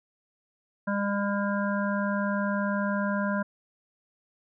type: harmonic tone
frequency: 201.6 Hz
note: G3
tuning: 49 cents sharp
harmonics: 1 / 3 / 5 / 7 / 8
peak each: -27 / -32 / -34 / -35 / -36 dBFS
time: 0.87-3.43 s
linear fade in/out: 10 ms
effects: none